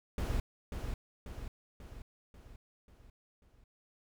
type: noise with echo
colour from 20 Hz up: brown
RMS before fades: -33 dBFS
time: 0.18-0.4 s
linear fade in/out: 2 ms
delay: 540 ms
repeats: 6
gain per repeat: -5 dB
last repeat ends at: 3.64 s
effects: none